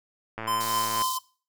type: click train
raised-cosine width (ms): 0.5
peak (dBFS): -19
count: 72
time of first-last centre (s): 0.38-1.02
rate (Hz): 111
type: tone with tremolo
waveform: square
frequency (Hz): 1029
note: C6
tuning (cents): -29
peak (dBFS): -24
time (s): 0.47-1.19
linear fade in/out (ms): 10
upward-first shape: triangle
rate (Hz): 4.1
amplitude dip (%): 60
type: high-pass noise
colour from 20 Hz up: pink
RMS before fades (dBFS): -34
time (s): 0.6-1.18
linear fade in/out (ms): 10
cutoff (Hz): 3900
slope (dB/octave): 48
effects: noise-tail reverb RT60 0.4 s tail -20 dB re dry